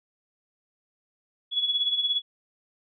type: tone with tremolo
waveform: sine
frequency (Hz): 3383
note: G#7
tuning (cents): +31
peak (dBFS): -20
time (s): 1.51-2.22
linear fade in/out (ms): 50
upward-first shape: sine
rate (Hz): 17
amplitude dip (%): 65
effects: none